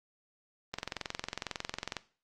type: click train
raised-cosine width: 0.2 ms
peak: -17 dBFS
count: 28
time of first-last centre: 0.74-1.967 s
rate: 22 Hz
effects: noise-tail reverb RT60 0.4 s tail -17 dB re dry + Opus 32 kbps